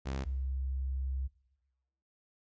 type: tone pair in turn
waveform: sawtooth / sine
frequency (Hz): 67 / 66.08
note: C2 / C2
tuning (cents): +42 / +18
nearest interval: unison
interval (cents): 24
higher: first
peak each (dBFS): -30 / -32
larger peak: first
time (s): 0.05-0.25 / 0.25-1.28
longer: second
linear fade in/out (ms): 20
effects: noise-tail reverb RT60 1.0 s tail -21 dB re dry + resampled to 16000 Hz